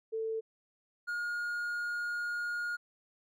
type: tone pair in turn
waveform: sine / triangle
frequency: 444.9 / 1428.9 Hz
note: A4 / F6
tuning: +19 / +39 cents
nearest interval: octave + minor sixth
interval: 2020 cents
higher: second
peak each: -32 / -31 dBFS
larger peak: second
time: 0.12-0.41 / 1.07-2.77 s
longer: second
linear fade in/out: 20 ms
effects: none